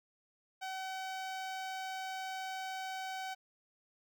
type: tone with notch filter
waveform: sawtooth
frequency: 759 Hz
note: F#5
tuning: 44 cents sharp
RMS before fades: -41 dBFS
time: 0.61-3.35 s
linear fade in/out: 20 ms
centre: 11000 Hz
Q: 0.79
effects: none